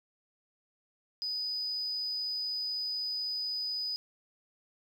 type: tone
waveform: sine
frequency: 4978 Hz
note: D#8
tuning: in tune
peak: -31 dBFS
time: 1.22-3.96 s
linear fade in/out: 0 ms
effects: tanh soft clip ceiling -27 dBFS + 10-bit